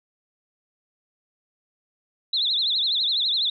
sine tone with vibrato, 3800 Hz, A#7, 33 cents sharp, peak -20 dBFS, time 2.33-3.5 s, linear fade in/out 5 ms, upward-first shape triangle, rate 12 Hz, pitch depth 210 cents each way, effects none

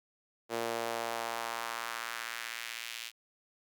sawtooth tone with high-pass filter sweep, 116 Hz, A#2, 8 cents flat, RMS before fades -38 dBFS, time 0.49-3.12 s, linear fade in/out 50 ms, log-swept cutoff 430 to 2900 Hz, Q 1.5, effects none

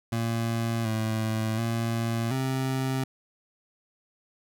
25% pulse tone with pitch steps, 115 / 110.4 / 115.1 / 132 Hz, A#2 / A2 / A#2 / C3, -23 / +6 / -22 / +16 cents, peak -22 dBFS, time 0.12-3.04 s, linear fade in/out 5 ms, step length 730 ms, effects none

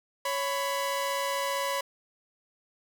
sawtooth tone pair together, 556 / 996.4 Hz, C#5 / B5, +5 / +15 cents, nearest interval minor seventh, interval 1010 cents, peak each -27 dBFS, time 0.25-1.81 s, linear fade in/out 5 ms, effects none

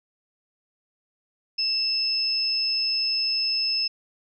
sine tone pair together, 2657 / 5208 Hz, E7 / E8, +13 / -22 cents, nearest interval octave, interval 1165 cents, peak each -33 / -22 dBFS, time 1.58-3.88 s, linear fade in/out 10 ms, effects none

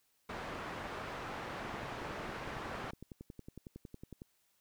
white low-pass noise, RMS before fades -43 dBFS, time 0.29-2.91 s, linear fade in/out 5 ms, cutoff 1400 Hz, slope 12 dB/octave
click train, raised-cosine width 3 ms, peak -34 dBFS, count 29, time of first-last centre 1.65-4.219 s, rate 10.9 Hz
effects white hiss -75 dBFS RMS until 4.6 s

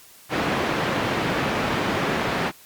pink band-pass noise, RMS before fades -24 dBFS, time 0.29-2.52 s, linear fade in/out 50 ms, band 150 to 2600 Hz, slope 12 dB/octave, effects white hiss -49 dBFS RMS until 2.65 s + Opus 48 kbps

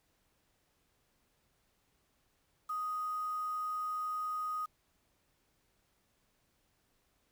sine tone with quantisation, 1247 Hz, D#6, 3 cents sharp, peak -34 dBFS, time 2.69-4.66 s, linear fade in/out 10 ms, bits 9, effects pink hiss -75 dBFS RMS until 7.31 s

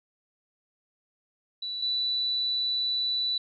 sine tone pair in turn, 3951 / 3965 Hz, B7 / B7, 0 / +6 cents, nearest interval unison, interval 6 cents, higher second, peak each -31 / -25 dBFS, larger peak second, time 1.62-1.82 / 1.82-3.38 s, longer second, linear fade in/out 5 ms, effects none

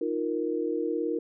sine chord, Eb suspended second, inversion none, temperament just, 311.1 / 350 / 466.7 Hz, Eb4 / F4 / Bb4, 0 / +4 / +2 cents, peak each -31 / -31 / -30 dBFS, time 0.01-1.19 s, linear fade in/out 5 ms, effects none

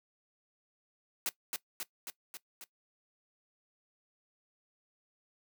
white noise with echo, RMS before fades -33 dBFS, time 1.26-1.29 s, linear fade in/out 0 ms, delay 270 ms, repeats 5, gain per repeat -3 dB, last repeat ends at 2.64 s, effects noise-tail reverb RT60 0.1 s tail -19 dB re dry + high-pass 200 Hz 12 dB/octave

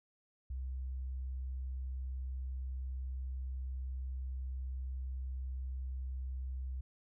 sine tone, 64.7 Hz, C2, 19 cents flat, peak -37 dBFS, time 0.5-6.81 s, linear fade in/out 5 ms, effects none

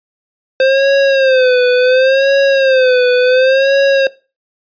square tone with vibrato, 523.3 Hz, C5, in tune, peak -8 dBFS, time 0.6-4.07 s, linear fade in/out 2 ms, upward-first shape sine, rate 0.7 Hz, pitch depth 92 cents each way, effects noise-tail reverb RT60 0.3 s tail -20 dB re dry + resampled to 11025 Hz

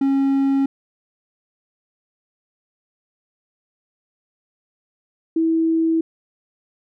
triangle / sine tone pair in turn, 273.2 / 325.6 Hz, C#4 / E4, -25 / -21 cents, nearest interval minor third, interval 304 cents, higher second, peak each -13 / -15 dBFS, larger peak first, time 0.01-0.66 / 5.36-6.01 s, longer neither, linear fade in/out 5 ms, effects none

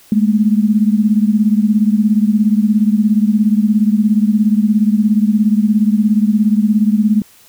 sine beating tone pair, 207.7 / 224.7 Hz, G#3 / A3, 0 / +37 cents, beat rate 17 Hz, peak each -11 / -14 dBFS, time 0.12-7.22 s, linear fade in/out 2 ms, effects white hiss -46 dBFS RMS until 7.48 s

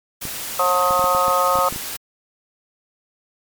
white noise, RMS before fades -29 dBFS, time 0.21-1.97 s, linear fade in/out 10 ms
clicks, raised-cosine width 3 ms, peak -19 dBFS, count 10, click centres 0.253 / 0.908 / 0.994 / 1.042 / 1.149 / 1.282 / 1.556 / 1.588 / 1.725 / 1.761 s
harmonic tone, 179.9 Hz, F#3, 48 cents flat, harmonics 3 / 4 / 5 / 6 / 7, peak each -21 / -24 / -24 / -23 / -18 dBFS, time 0.59-1.69 s, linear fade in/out 5 ms
effects MP3 96 kbps

